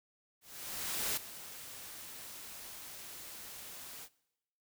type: noise with ADSR envelope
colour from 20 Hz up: white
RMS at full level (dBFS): -34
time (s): 0.41-4.09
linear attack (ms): 760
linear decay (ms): 6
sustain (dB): -14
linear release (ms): 56
effects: noise-tail reverb RT60 0.9 s tail -22 dB re dry